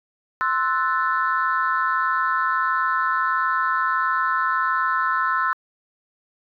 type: chord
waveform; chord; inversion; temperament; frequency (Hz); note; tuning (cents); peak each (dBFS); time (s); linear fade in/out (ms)
sine; F# half-diminished seventh; second; equal; 1046.5 / 1318.5 / 1480 / 1760; C6 / E6 / F#6 / A6; 0 / 0 / 0 / 0; -23 / -22 / -25 / -28; 0.41-5.53; 0
effects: tanh soft clip ceiling -9 dBFS